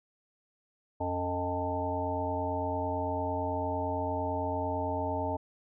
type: harmonic tone with a mistuned harmonic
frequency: 88.9 Hz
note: F2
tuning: 31 cents sharp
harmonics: 1 / 3 / 5 / 7 / 9 / 10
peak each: -36 / -37 / -39 / -35 / -39 / -35 dBFS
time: 1-5.37 s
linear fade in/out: 10 ms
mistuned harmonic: 3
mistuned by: +60 cents
effects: none